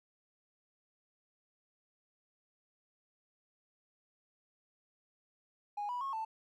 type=tone with pitch steps; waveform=triangle; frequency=824 / 980 / 1090 / 885 Hz; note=G#5 / B5 / C#6 / A5; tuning=-14 / -14 / -29 / +10 cents; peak=-32 dBFS; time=5.77-6.25 s; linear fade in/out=10 ms; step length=120 ms; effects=tanh soft clip ceiling -32 dBFS